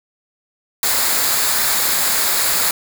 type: noise with comb filter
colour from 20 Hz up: white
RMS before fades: -17 dBFS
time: 0.83-2.71 s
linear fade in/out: 2 ms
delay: 0.34 ms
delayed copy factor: -0.5
effects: none